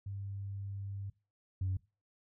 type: tone pair in turn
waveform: sine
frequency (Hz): 99 / 94.04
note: G2 / F#2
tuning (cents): +18 / +29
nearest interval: minor second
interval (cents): 89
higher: first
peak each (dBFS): -38 / -30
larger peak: second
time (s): 0.06-1.1 / 1.61-1.77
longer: first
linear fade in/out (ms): 5
effects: noise-tail reverb RT60 0.3 s tail -21 dB re dry + tanh soft clip ceiling -28 dBFS